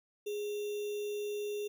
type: tone with sample-and-hold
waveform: sine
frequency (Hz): 414.7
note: G#4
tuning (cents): -3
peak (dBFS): -34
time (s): 0.26-1.68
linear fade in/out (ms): 10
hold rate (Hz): 3150
effects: none